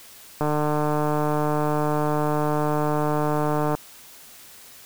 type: click train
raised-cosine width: 1 ms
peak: -10 dBFS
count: 502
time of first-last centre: 0.41-3.75 s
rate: 150 Hz
effects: white hiss -46 dBFS RMS until 4.85 s